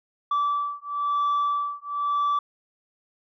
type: beating tone pair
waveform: sine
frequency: 1158 / 1159 Hz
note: D6 / D6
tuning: -25 / -23 cents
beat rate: 1 Hz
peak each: -24 dBFS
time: 0.31-2.39 s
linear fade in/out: 5 ms
effects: tanh soft clip ceiling -19 dBFS

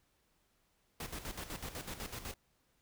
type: noise with tremolo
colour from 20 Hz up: pink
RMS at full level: -42 dBFS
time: 1-2.34 s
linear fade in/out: 2 ms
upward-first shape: square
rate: 8 Hz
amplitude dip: 65%
effects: pink hiss -75 dBFS RMS until 2.81 s

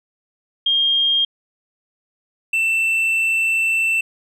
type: tone pair in turn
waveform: sine / triangle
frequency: 3221 / 2672 Hz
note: G7 / E7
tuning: +46 / +23 cents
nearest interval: minor third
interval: 323 cents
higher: first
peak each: -14 dBFS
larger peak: neither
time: 0.66-1.25 / 2.53-4.01 s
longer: second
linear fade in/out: 5 ms
effects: resampled to 32000 Hz

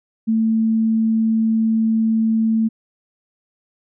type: tone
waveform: sine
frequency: 222.8 Hz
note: A3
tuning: 22 cents sharp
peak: -14 dBFS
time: 0.27-2.69 s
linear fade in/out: 20 ms
effects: none

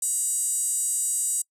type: tone with high-pass filter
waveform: 5% pulse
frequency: 964 Hz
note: B5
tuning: 42 cents flat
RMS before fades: -26 dBFS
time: 0.02-1.42 s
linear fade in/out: 5 ms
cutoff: 8200 Hz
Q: 8.7
effects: noise-tail reverb RT60 0.1 s tail -26 dB re dry

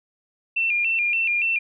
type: tone with vibrato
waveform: sine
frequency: 2545 Hz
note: D#7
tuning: 39 cents sharp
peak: -19 dBFS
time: 0.56-1.59 s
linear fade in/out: 10 ms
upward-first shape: square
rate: 3.5 Hz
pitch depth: 95 cents each way
effects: none

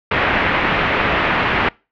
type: low-pass noise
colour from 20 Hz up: white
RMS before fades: -17 dBFS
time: 0.11-1.69 s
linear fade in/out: 5 ms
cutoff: 2500 Hz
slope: 24 dB/octave
effects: noise-tail reverb RT60 0.3 s tail -25 dB re dry + low-pass 4000 Hz 12 dB/octave

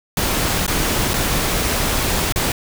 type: noise with dropouts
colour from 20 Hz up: pink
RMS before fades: -19 dBFS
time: 0.17-2.52 s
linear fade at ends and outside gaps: 2 ms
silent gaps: 0.665-0.678 / 1.135-1.139 / 2.324-2.359 s
effects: none

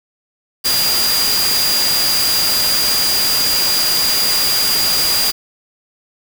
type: tone in noise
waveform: sine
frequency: 4819 Hz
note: D8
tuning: 44 cents sharp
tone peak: -15 dBFS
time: 0.64-5.32 s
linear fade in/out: 20 ms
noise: white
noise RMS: -18 dBFS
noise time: 0.64-5.32 s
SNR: 0 dB
effects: none

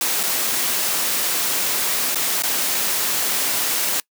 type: noise with dropouts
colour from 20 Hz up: white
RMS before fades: -21 dBFS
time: 0.01-4 s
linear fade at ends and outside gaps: 1 ms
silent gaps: 0.231-0.235 / 2.147-2.156 / 2.422-2.435 s
effects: noise-tail reverb RT60 0.1 s tail -24 dB re dry + high-pass 200 Hz 12 dB/octave

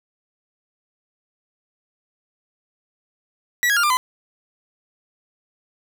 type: tone with pitch steps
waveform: 40% pulse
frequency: 1940 / 1650.3 / 1403.9 / 1194.2 / 1015.9 Hz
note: B6 / G#6 / F6 / D6 / B5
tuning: -31 / -11 / +9 / +29 / +49 cents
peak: -15 dBFS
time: 3.63-3.97 s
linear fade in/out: 0 ms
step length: 68 ms
effects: 9-bit

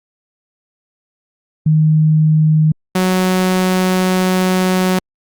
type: tone pair in turn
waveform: sine / sawtooth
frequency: 155.56 / 184.99 Hz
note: D#3 / F#3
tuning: 0 / 0 cents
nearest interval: minor third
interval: 300 cents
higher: second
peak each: -8 dBFS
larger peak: neither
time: 1.66-2.72 / 2.95-4.99 s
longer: second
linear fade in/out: 5 ms
effects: Opus 48 kbps

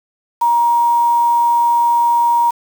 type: tone with quantisation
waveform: sine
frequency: 945 Hz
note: A#5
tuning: 23 cents sharp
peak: -10 dBFS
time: 0.41-2.51 s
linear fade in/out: 10 ms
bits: 5
effects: none

